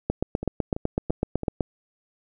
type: two click trains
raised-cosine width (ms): 2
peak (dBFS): -17 / -9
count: 4 / 13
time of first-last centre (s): 0.43-1.433 / 0.1-1.608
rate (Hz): 2.99 / 7.96
effects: none